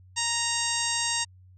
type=harmonic tone with a mistuned harmonic; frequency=932.3 Hz; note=A#5; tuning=in tune; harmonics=1 / 2 / 3 / 4 / 5 / 6 / 7 / 8 / 9; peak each=-34 / -34 / -34 / -34 / -34 / -34 / -34 / -34 / -34 dBFS; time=0.16-1.25 s; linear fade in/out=20 ms; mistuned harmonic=8; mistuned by=+17 cents; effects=added 92 Hz sine -50 dBFS peak until 1.57 s

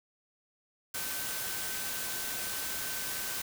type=tone in noise; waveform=sine; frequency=1534 Hz; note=G6; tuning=38 cents flat; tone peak=-45 dBFS; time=0.94-3.42 s; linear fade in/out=5 ms; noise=white; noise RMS=-36 dBFS; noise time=0.94-3.42 s; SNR=-12 dB; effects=none

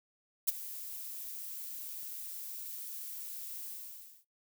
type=noise with ADSR envelope; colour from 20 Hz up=violet; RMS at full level=-26 dBFS; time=0.47-4.25 s; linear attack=16 ms; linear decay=20 ms; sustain=-17 dB; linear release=580 ms; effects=noise-tail reverb RT60 0.2 s tail -24 dB re dry

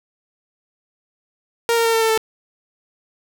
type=tone with pitch steps; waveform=sawtooth; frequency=465.7 / 460.9 / 456.1 / 451.4 / 446.7 / 442.1 Hz; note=A#4 / A#4 / A#4 / A4 / A4 / A4; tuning=-2 / -20 / -38 / +44 / +26 / +8 cents; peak=-11 dBFS; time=1.69-2.176 s; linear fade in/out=0 ms; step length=81 ms; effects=none

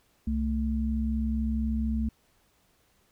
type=tone pair together; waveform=sine; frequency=65.9 / 221.7 Hz; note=C2 / A3; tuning=+13 / +13 cents; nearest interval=octave + major sixth; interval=2100 cents; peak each=-28 dBFS; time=0.27-2.09 s; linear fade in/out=5 ms; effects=pink hiss -67 dBFS RMS until 3.11 s

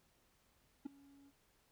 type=tone with ADSR envelope; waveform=triangle; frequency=279 Hz; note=C#4; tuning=11 cents sharp; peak=-35 dBFS; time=0.85-1.32 s; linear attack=12 ms; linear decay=8 ms; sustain=-24 dB; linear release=40 ms; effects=pink hiss -74 dBFS RMS until 1.71 s

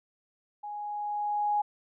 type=tone with level ramp; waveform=sine; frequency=830.6 Hz; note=G#5; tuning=in tune; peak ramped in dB=-36 to -23 dBFS; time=0.63-1.62 s; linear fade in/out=10 ms; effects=none

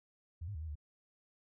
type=tone with pitch steps; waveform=sine; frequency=83.1 / 102.7 / 76.5 / 80.3 / 74 Hz; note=E2 / G#2 / D#2 / E2 / D2; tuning=+15 / -19 / -29 / -45 / +14 cents; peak=-39 dBFS; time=0.41-0.755 s; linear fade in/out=10 ms; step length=69 ms; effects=none

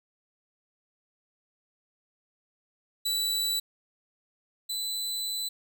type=tone pair in turn; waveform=sawtooth; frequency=3951 / 3999 Hz; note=B7 / B7; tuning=0 / +21 cents; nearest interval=unison; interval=21 cents; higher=second; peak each=-23 / -27 dBFS; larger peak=first; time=3.05-3.6 / 4.69-5.49 s; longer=second; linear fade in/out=10 ms; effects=none

